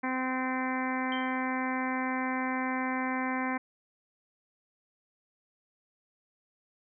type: harmonic tone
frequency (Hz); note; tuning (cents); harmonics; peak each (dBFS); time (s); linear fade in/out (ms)
258.1; C4; -23; 1 / 2 / 3 / 4 / 5 / 6 / 7 / 8 / 9; -32 / -41 / -37 / -36 / -46 / -40 / -40 / -39 / -44; 0.03-3.58; 10
type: tone with exponential decay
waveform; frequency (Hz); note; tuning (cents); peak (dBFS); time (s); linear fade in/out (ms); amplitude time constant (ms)
sine; 3136; G7; 0; -35; 1.12-1.46; 2; 72
effects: none